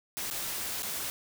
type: noise with dropouts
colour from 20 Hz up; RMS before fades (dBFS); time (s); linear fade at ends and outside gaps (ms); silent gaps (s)
white; -35; 0.17-1.1; 0; 0.301-0.31 / 0.823-0.831
effects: none